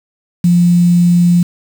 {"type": "tone with quantisation", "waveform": "sine", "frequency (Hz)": 174.61, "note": "F3", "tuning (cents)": 0, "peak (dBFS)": -6, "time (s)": [0.44, 1.43], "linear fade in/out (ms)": 5, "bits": 5, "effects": []}